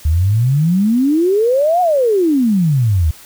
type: exponential two-way sweep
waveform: sine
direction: up then down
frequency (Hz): 73.2 to 740 to 73.2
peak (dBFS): -10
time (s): 0.05-3.11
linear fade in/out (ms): 5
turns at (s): 1.81
effects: white hiss -40 dBFS RMS until 3.25 s